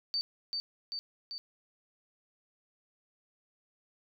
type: tone with echo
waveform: sine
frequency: 4589 Hz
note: D8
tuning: 41 cents flat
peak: -29 dBFS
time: 0.14-0.21 s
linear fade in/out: 0 ms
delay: 390 ms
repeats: 3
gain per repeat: -3 dB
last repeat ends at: 1.38 s
effects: none